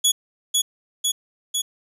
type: tone with echo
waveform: 20% pulse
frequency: 3373 Hz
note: G#7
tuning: 26 cents sharp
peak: -9 dBFS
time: 0.04-0.12 s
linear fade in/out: 10 ms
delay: 500 ms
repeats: 3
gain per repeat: -2 dB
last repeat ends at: 1.62 s
effects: none